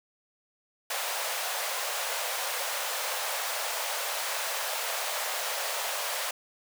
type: high-pass noise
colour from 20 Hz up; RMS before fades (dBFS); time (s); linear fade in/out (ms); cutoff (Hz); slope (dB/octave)
pink; -32; 0.9-6.31; 5; 520; 48
effects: none